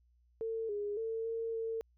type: tone with pitch steps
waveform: sine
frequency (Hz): 449.6 / 411.5 / 449.8 / 455 / 451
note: A4 / G#4 / A4 / A#4 / A4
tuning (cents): +37 / -16 / +38 / -42 / +43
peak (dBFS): -34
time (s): 0.41-1.81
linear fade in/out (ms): 0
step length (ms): 280
effects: added 60 Hz sine -66 dBFS peak until 1.97 s